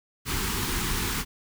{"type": "band-stop noise", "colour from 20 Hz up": "pink", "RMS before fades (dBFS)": -28, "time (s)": [0.25, 1.25], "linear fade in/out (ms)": 50, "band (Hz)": [430, 860], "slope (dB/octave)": 48, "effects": []}